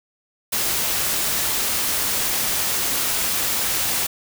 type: noise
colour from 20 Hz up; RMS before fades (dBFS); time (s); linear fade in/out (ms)
white; -22; 0.52-4.07; 10
effects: none